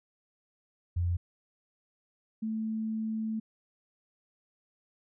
sine tone pair in turn, 87.31 / 220.1 Hz, F2 / A3, 0 / +1 cents, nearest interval octave + major third, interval 1601 cents, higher second, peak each -26 / -30 dBFS, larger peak first, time 0.96-1.17 / 2.42-3.4 s, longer second, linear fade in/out 10 ms, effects none

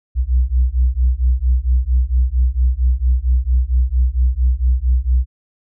sine beating tone pair, 60.4 / 64.8 Hz, B1 / C2, -38 / -16 cents, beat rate 4.4 Hz, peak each -14 dBFS, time 0.15-5.26 s, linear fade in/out 50 ms, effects tanh soft clip ceiling -7 dBFS

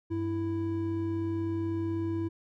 triangle tone pair together, 98 / 330.1 Hz, G2 / E4, 0 / +2 cents, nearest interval octave + major sixth, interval 2102 cents, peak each -32 / -28 dBFS, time 0.1-2.29 s, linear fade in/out 20 ms, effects none

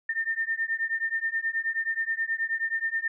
sine beating tone pair, 1805 / 1814.4 Hz, A6 / A#6, +44 / -47 cents, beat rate 9.4 Hz, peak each -29 dBFS, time 0.09-3.08 s, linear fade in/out 5 ms, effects none

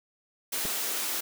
white high-pass noise, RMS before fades -31 dBFS, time 0.52-1.21 s, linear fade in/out 10 ms, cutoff 230 Hz, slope 24 dB/octave
clicks, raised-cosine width 2 ms, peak -25 dBFS, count 2, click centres 0.651 / 0.656 s
effects none

